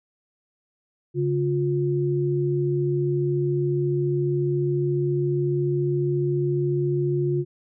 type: tone pair together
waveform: sine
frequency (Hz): 140.87 / 355.2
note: C#3 / F4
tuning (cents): +28 / +29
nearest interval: octave + major third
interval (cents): 1601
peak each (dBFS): -23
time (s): 1.14-7.45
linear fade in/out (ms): 50
effects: none